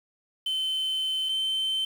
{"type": "tone pair in turn", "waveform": "sine", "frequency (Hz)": [3069, 3090], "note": ["G7", "G7"], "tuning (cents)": [-37, -26], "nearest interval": "unison", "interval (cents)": 11, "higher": "second", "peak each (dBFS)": [-23, -22], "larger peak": "second", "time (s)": [[0.46, 1.29], [1.29, 1.85]], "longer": "first", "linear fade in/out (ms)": 5, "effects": ["tanh soft clip ceiling -24 dBFS", "8-bit"]}